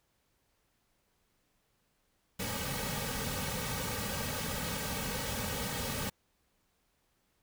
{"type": "noise with comb filter", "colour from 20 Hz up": "pink", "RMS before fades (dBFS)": -36, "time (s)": [2.39, 6.1], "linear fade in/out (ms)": 10, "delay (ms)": 2.9, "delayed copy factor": -0.8, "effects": ["pink hiss -75 dBFS RMS until 7.42 s"]}